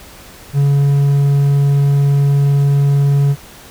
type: tone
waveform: triangle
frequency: 141.1 Hz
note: C#3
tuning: 31 cents sharp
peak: -7 dBFS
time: 0.53-3.36 s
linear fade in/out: 50 ms
effects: pink hiss -38 dBFS RMS until 3.7 s